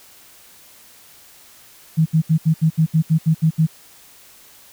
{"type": "tone bursts", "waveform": "sine", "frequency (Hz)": 159.6, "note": "D#3", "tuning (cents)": 44, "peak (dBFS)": -11, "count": 11, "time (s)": [1.97, 3.669], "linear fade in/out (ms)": 20, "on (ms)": 89, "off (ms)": 72, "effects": ["white hiss -47 dBFS RMS until 4.72 s"]}